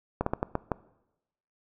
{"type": "slowing click train", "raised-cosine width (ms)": 1, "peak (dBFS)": -12, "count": 6, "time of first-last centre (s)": [0.21, 0.718], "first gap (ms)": 54, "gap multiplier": 1.32, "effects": ["noise-tail reverb RT60 0.9 s tail -20 dB re dry"]}